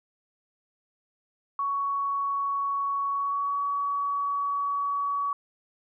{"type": "tone with pitch glide", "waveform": "sine", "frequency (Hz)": [1117, 1131.9], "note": ["C#6", "C#6"], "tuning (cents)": [13, 36], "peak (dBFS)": -25, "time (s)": [1.59, 5.33], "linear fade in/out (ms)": 2, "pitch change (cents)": 23, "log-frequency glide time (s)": [3.1, 3.61], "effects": []}